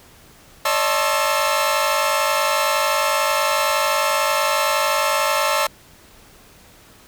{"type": "tone cluster", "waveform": "sawtooth", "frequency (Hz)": [569, 620, 881, 1068, 1328], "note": ["C#5", "D#5", "A5", "C6", "E6"], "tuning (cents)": [45, -6, 2, 35, 12], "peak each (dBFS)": -20, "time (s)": [0.65, 5.67], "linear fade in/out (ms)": 5, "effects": ["pink hiss -48 dBFS RMS until 7.07 s"]}